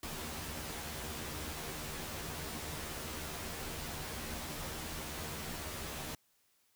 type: noise with comb filter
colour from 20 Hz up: pink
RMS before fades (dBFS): -42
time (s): 0.03-6.15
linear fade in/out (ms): 2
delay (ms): 13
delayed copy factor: +0.8
effects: white hiss -73 dBFS RMS until 6.75 s